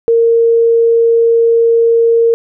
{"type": "tone", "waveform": "sine", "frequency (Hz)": 461.6, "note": "A#4", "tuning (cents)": -17, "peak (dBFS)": -6, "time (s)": [0.08, 2.34], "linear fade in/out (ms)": 0, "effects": []}